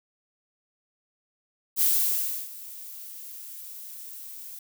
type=noise with ADSR envelope; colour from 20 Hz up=violet; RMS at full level=-21 dBFS; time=1.76-4.59 s; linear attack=54 ms; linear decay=670 ms; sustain=-20 dB; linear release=4 ms; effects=none